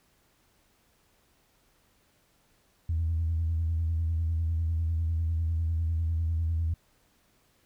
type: tone with vibrato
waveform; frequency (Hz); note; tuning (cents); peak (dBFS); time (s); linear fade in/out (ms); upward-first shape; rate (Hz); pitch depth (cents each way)
sine; 81.9; E2; -11; -24; 2.89-6.74; 5; sine; 10; 45
effects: tanh soft clip ceiling -21 dBFS + pink hiss -67 dBFS RMS until 7.65 s